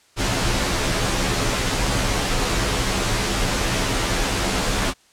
pink noise with comb filter, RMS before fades -21 dBFS, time 0.16-4.94 s, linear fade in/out 50 ms, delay 13 ms, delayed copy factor -0.95, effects white hiss -56 dBFS RMS until 5.12 s + low-pass 8000 Hz 12 dB/octave

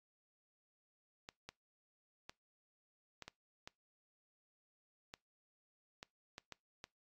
clicks, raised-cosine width 0.2 ms, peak -30 dBFS, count 11, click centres 1.289 / 1.49 / 2.295 / 3.223 / 3.28 / 3.675 / 5.139 / 6.029 / 6.381 / 6.523 / 6.841 s, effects noise-tail reverb RT60 0.2 s tail -23 dB re dry + AAC 64 kbps

